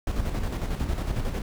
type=noise with tremolo; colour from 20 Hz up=brown; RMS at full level=-26 dBFS; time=0.07-1.42 s; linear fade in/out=2 ms; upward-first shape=square; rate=11 Hz; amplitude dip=45%; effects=none